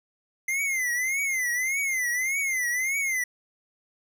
square tone with vibrato, 2073 Hz, C7, 17 cents flat, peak -25 dBFS, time 0.48-3.24 s, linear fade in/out 5 ms, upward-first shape triangle, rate 1.7 Hz, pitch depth 160 cents each way, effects none

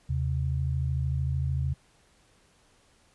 sine tone pair together, 79.4 / 132.69 Hz, D#2 / C3, +36 / +25 cents, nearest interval major sixth, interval 889 cents, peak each -28 dBFS, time 0.09-1.74 s, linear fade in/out 10 ms, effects pink hiss -63 dBFS RMS until 3.14 s + resampled to 24000 Hz

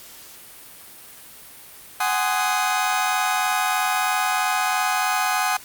30% pulse chord, Ab dominant seventh, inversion third, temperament just, 747.5 / 830.6 / 1038.3 / 1245.9 Hz, Gb5 / Ab5 / C6 / Eb6, +17 / 0 / -14 / +2 cents, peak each -21 / -23 / -26 / -23 dBFS, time 2-5.57 s, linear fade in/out 5 ms, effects white hiss -43 dBFS RMS until 5.64 s + Opus 48 kbps

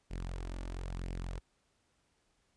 sawtooth tone with flanger, 44.2 Hz, F1, 22 cents sharp, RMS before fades -40 dBFS, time 0.1-1.4 s, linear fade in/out 20 ms, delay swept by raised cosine 0.38 to 3.48 ms, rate 1 Hz, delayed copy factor +0.5, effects pink hiss -75 dBFS RMS until 2.56 s + resampled to 22050 Hz

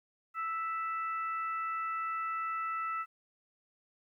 harmonic tone, 659.3 Hz, E5, in tune, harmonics 2 / 3 / 4, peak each -33 / -44 / -47 dBFS, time 0.34-3.06 s, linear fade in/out 50 ms, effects 12-bit

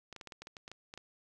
clicks, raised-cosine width 0.2 ms, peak -29 dBFS, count 12, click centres 0.127 / 0.163 / 0.212 / 0.273 / 0.322 / 0.42 / 0.471 / 0.568 / 0.679 / 0.716 / 0.939 / 0.976 s, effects none

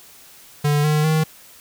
square tone with pitch steps, 146.83 / 151.83 / 157.01 Hz, D3 / D#3 / D#3, 0 / -42 / +16 cents, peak -16 dBFS, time 0.64-1.24 s, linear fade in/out 10 ms, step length 200 ms, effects white hiss -46 dBFS RMS until 1.6 s

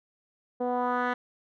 10% pulse tone with low-pass filter sweep, 246.9 Hz, B3, in tune, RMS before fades -28 dBFS, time 0.6-1.14 s, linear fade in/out 10 ms, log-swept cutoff 550 to 2100 Hz, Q 1.9, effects none

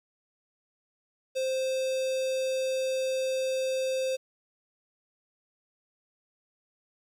square tone with notch filter, 523.3 Hz, C5, in tune, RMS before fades -29 dBFS, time 1.35-4.17 s, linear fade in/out 20 ms, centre 1500 Hz, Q 1.6, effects low-pass 9000 Hz 12 dB/octave + 10-bit

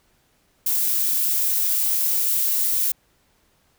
violet noise, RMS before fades -21 dBFS, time 0.66-2.92 s, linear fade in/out 5 ms, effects pink hiss -63 dBFS RMS until 3.78 s

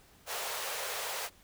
pink high-pass noise, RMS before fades -37 dBFS, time 0.26-1.3 s, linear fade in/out 50 ms, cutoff 440 Hz, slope 48 dB/octave, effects pink hiss -61 dBFS RMS until 1.43 s

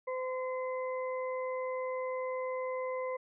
harmonic tone, 513 Hz, C5, 34 cents flat, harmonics 1 / 2 / 4, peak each -34 / -40 / -46 dBFS, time 0.07-3.17 s, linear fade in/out 10 ms, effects none

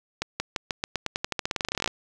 accelerating click train, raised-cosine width 0.2 ms, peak -9 dBFS, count 25, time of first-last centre 0.22-1.876 s, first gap 180 ms, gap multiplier 0.9, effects none

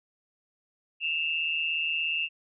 sine tone pair together, 2635 / 2792 Hz, E7 / F7, -1 / -1 cents, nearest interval minor second, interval 100 cents, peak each -29 / -29 dBFS, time 1-2.29 s, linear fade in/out 50 ms, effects none

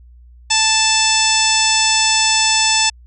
harmonic tone, 880 Hz, A5, in tune, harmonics 1 / 2 / 3 / 4 / 5 / 6 / 7 / 8 / 9, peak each -20 / -25 / -19 / -20 / -25 / -18 / -23 / -24 / -20 dBFS, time 0.5-2.9 s, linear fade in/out 10 ms, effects added 60 Hz sine -40 dBFS peak until 3.06 s

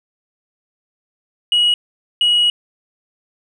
sine tone bursts at uneven times, 2907 Hz, F#7, 31 cents flat, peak -9 dBFS, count 2, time 1.52-1.74 / 2.21-2.5 s, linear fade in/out 2 ms, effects tanh soft clip ceiling -9 dBFS

